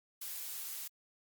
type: noise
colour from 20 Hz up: blue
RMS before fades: -42 dBFS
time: 0.21-0.88 s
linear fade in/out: 10 ms
effects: Opus 48 kbps

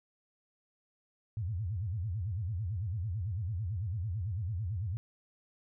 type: tone with vibrato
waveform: sine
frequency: 97.7 Hz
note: G2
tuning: 5 cents flat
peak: -32 dBFS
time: 1.37-4.97 s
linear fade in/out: 0 ms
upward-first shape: sine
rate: 9 Hz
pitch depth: 290 cents each way
effects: none

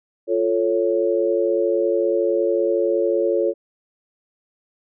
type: chord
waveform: sine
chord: F augmented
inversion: none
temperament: equal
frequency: 349.2 / 440 / 554.4 Hz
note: F4 / A4 / C#5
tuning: 0 / 0 / 0 cents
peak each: -21 dBFS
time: 0.27-3.54 s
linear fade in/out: 50 ms
effects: none

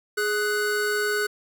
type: tone pair together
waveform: square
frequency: 417.6 / 1488 Hz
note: G#4 / F#6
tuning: +10 / +9 cents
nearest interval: octave + minor seventh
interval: 2199 cents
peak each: -26 dBFS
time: 0.17-1.27 s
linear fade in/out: 10 ms
effects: 10-bit

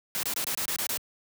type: noise bursts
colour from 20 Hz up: white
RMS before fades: -30 dBFS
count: 8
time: 0.15-0.973 s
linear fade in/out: 0 ms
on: 81 ms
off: 25 ms
effects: high-pass 100 Hz 12 dB/octave

